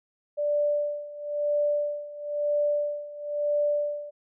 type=tone with tremolo; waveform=sine; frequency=587.3 Hz; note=D5; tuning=in tune; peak=-21 dBFS; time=0.37-4.11 s; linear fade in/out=20 ms; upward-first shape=sine; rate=1 Hz; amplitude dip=85%; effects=none